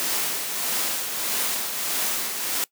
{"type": "noise with tremolo", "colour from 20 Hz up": "white", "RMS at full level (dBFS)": -24, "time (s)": [0, 2.64], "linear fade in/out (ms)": 0, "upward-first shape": "triangle", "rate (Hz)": 1.6, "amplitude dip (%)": 50, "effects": ["noise-tail reverb RT60 0.1 s tail -22 dB re dry", "high-pass 200 Hz 12 dB/octave"]}